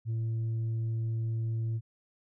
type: tone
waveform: sine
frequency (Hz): 113.1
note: A2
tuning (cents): +48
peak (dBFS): -26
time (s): 0.05-1.81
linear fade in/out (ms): 50
effects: tanh soft clip ceiling -28 dBFS